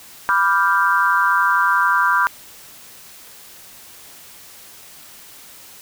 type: chord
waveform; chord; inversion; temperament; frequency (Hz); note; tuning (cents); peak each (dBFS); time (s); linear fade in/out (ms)
sine; G dominant seventh; first; equal; 987.8 / 1174.7 / 1396.9 / 1568; B5 / D6 / F6 / G6; 0 / 0 / 0 / 0; -19; 0.29-2.27; 0
effects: white hiss -42 dBFS RMS until 5.81 s